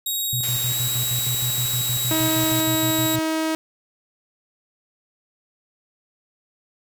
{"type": "tone with pitch glide", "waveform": "10% pulse", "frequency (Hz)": [3784, 3843], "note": ["A#7", "B7"], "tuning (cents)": [25, -48], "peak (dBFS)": -16, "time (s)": [0.06, 3.16], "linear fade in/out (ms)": 5, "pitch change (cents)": 27, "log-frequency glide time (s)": [0.64, 0.78]}
{"type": "tone with tremolo", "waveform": "sine", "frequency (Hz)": 123.47, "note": "B2", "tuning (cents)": 0, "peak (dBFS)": -24, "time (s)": [0.33, 3.19], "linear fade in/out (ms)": 0, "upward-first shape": "square", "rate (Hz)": 6.4, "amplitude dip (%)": 70}
{"type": "noise", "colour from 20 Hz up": "white", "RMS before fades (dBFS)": -31, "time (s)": [0.43, 2.61], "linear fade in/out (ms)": 5}
{"type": "tone", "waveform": "sawtooth", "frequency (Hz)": 318.2, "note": "D#4", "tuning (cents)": 39, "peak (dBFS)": -17, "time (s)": [2.11, 3.55], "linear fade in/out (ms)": 0}
{"effects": []}